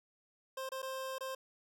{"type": "tone with dropouts", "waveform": "25% pulse", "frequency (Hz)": 527, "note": "C5", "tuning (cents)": 12, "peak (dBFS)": -35, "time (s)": [0.57, 1.35], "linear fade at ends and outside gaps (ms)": 5, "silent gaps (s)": [[0.691, 0.718], [0.82, 0.827], [1.184, 1.207]], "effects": []}